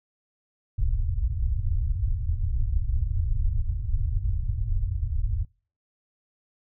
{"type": "low-pass noise", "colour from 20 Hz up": "pink", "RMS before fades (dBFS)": -25, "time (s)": [0.78, 5.45], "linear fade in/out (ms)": 10, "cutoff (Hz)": 110, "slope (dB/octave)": 48, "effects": ["noise-tail reverb RT60 0.4 s tail -25 dB re dry"]}